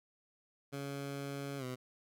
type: tone with pitch glide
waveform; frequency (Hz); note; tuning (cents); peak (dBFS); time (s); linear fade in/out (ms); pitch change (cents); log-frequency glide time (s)
15% pulse; 140 to 126.91; C#3 to B2; +18 to +48; -33; 0.72-1.76; 20; -170; 1.58-1.64
effects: none